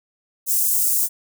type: high-pass noise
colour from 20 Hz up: white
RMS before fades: -19 dBFS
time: 0.46-1.09 s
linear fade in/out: 50 ms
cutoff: 7200 Hz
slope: 24 dB/octave
effects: none

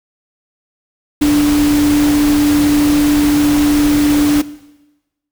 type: tone in noise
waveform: sine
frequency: 293.7 Hz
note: D4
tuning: in tune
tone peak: -8 dBFS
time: 1.21-4.42 s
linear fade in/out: 10 ms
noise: pink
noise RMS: -21 dBFS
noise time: 1.21-4.42 s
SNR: +10 dB
effects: noise-tail reverb RT60 1.0 s tail -17 dB re dry

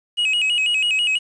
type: tone with vibrato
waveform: triangle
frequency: 2719 Hz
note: F7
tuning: 47 cents flat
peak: -15 dBFS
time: 0.17-1.19 s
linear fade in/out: 20 ms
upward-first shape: square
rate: 6.1 Hz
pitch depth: 110 cents each way
effects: resampled to 22050 Hz + 8-bit

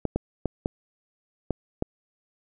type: clicks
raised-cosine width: 2 ms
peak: -11 dBFS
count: 6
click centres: 0.053 / 0.16 / 0.457 / 0.659 / 1.507 / 1.824 s
effects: none

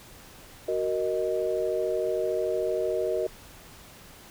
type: chord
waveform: sine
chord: D# minor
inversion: first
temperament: just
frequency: 373.4 / 466.7 / 622.3 Hz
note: F#4 / A#4 / D#5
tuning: +16 / +2 / 0 cents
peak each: -29 dBFS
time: 0.68-3.27 s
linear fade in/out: 5 ms
effects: pink hiss -49 dBFS RMS until 4.3 s

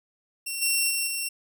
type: tone with level steps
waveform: 10% pulse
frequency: 2725 Hz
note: F7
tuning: 43 cents flat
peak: -21 / -13 / -16 / -19 dBFS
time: 0.46-1.29 s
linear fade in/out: 10 ms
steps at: 0.61 / 0.89 / 1.06 s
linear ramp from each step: 20 ms
effects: none

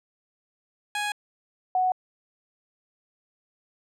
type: tone pair in turn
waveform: 15% pulse / sine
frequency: 830.6 / 740 Hz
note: G#5 / F#5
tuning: 0 / 0 cents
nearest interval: major second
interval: 200 cents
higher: first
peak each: -20 dBFS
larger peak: neither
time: 0.95-1.12 / 1.75-1.92 s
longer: neither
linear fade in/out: 2 ms
effects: low-pass 10000 Hz 12 dB/octave

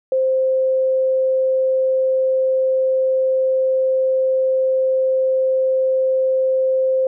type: tone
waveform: sine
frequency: 523.3 Hz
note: C5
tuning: in tune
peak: -14 dBFS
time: 0.12-7.07 s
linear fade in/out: 2 ms
effects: none

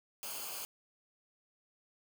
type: noise with comb filter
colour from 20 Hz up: white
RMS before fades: -42 dBFS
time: 0.23-0.65 s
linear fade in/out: 0 ms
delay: 0.53 ms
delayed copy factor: -0.7
effects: none

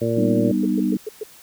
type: harmonic tone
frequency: 115.6 Hz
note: A#2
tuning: 14 cents flat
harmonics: 1 / 2 / 3 / 4 / 5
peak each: -25 / -25 / -25 / -25 / -25 dBFS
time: 0.01-0.52 s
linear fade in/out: 10 ms
type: chord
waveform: sine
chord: G augmented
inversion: none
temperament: just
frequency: 196 / 245 / 306.2 Hz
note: G3 / B3 / D#4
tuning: 0 / -14 / -28 cents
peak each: -22 dBFS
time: 0.17-0.97 s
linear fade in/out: 5 ms
type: tone bursts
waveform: sine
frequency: 430 Hz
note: A4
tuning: 40 cents flat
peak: -24 dBFS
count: 5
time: 0.63-1.235 s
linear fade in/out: 5 ms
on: 25 ms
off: 120 ms
effects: white hiss -47 dBFS RMS until 1.42 s

